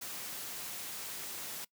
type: noise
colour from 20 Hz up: white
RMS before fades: -42 dBFS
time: 0.01-1.65 s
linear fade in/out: 10 ms
effects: noise-tail reverb RT60 0.1 s tail -22 dB re dry + high-pass 100 Hz 12 dB/octave